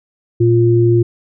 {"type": "tone pair together", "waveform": "sine", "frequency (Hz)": [116.53, 349.2], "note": ["A#2", "F4"], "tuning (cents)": [0, 0], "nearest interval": "octave + perfect fifth", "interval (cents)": 1900, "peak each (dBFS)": -11, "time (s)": [0.4, 1.03], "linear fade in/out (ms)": 10, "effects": []}